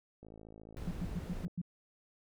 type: click train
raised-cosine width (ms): 2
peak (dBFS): -39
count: 69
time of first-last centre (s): 0.23-1.48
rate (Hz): 54.4
type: noise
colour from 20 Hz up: brown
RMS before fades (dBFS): -42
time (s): 0.77-1.45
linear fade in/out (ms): 0
type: tone bursts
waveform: sine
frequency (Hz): 174.61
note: F3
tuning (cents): 0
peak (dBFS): -33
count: 6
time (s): 0.87-1.616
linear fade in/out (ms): 5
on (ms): 41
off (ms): 100
effects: none